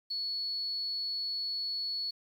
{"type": "tone", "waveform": "sine", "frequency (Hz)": 4400, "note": "C#8", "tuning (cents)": -14, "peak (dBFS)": -32, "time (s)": [0.1, 2.11], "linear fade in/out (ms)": 10, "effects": ["10-bit"]}